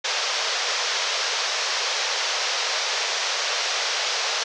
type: band-pass noise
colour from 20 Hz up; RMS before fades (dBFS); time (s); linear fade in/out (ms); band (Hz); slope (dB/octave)
white; -25; 0.04-4.44; 10; 440 to 6100; 48
effects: none